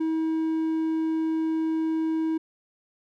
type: tone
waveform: triangle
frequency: 320.2 Hz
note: D#4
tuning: 50 cents sharp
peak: -21 dBFS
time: 0-2.38 s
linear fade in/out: 10 ms
effects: none